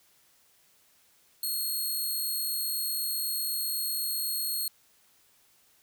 5% pulse tone, 4286 Hz, C8, 41 cents sharp, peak -22 dBFS, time 1.43-4.68 s, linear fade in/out 2 ms, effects white hiss -64 dBFS RMS until 5.82 s

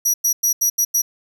sawtooth tone bursts at uneven times, 5800 Hz, F#8, 35 cents flat, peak -12 dBFS, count 6, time 0.05-0.14 / 0.24-0.33 / 0.43-0.53 / 0.61-0.7 / 0.78-0.85 / 0.94-1.02 s, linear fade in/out 10 ms, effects none

